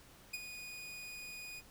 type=tone with ADSR envelope; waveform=sawtooth; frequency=2470 Hz; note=D#7; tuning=13 cents flat; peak=-33 dBFS; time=0.33-1.62 s; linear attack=11 ms; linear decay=32 ms; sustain=-9 dB; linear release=38 ms; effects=pink hiss -60 dBFS RMS until 1.7 s